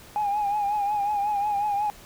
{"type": "tone with vibrato", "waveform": "sine", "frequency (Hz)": 823, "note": "G#5", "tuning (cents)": -16, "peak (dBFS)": -21, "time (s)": [0.16, 1.9], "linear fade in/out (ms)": 0, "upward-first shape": "triangle", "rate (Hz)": 5.5, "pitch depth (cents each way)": 64, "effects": ["tanh soft clip ceiling -19 dBFS", "pink hiss -48 dBFS RMS until 2.05 s"]}